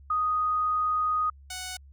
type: tone pair in turn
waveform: sine / 5% pulse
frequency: 1244.5 / 740 Hz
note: D#6 / F#5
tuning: 0 / 0 cents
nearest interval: major sixth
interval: 900 cents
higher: first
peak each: -23 dBFS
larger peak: neither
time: 0.1-1.3 / 1.5-1.77 s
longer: first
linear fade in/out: 5 ms
effects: added 69 Hz sine -48 dBFS peak until 1.92 s